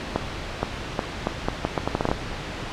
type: accelerating click train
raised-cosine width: 1 ms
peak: -7 dBFS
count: 13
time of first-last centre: 0.16-2.115 s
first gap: 470 ms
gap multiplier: 0.77
effects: pink hiss -32 dBFS RMS until 2.72 s + low-pass 4000 Hz 12 dB/octave